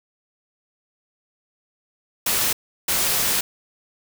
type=noise bursts at uneven times; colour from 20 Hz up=white; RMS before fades=-21 dBFS; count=2; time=2.26-2.53 / 2.88-3.41 s; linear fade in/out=5 ms; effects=none